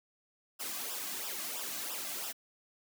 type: noise with flanger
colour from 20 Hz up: white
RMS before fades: -39 dBFS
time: 0.59-2.33 s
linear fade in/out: 20 ms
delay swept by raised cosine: 0.46 to 2.26 ms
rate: 3 Hz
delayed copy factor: -0.75
effects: high-pass 200 Hz 12 dB/octave